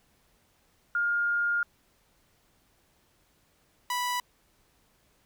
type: tone pair in turn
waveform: sine / sawtooth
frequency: 1414 / 985.4 Hz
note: F6 / B5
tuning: +21 / -4 cents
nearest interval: tritone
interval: 625 cents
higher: first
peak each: -24 dBFS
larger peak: neither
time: 0.95-1.63 / 3.9-4.2 s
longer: first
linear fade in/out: 2 ms
effects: pink hiss -67 dBFS RMS until 5.25 s